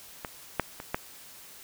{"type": "clicks", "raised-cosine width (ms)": 0.5, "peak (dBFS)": [-19, -9, -23, -12], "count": 4, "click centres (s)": [0.248, 0.597, 0.801, 0.945], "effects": ["white hiss -49 dBFS RMS until 1.63 s"]}